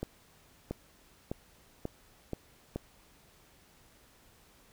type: accelerating click train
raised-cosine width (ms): 2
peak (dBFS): -21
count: 6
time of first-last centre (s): 0.03-2.76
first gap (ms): 680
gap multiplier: 0.89
effects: pink hiss -62 dBFS RMS until 4.72 s